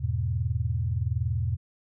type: chord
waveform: sine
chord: E major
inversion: none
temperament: equal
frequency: 82.41 / 103.83 / 123.47 Hz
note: E2 / G#2 / B2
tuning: 0 / 0 / 0 cents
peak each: -29 dBFS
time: 0-1.57 s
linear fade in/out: 20 ms
effects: none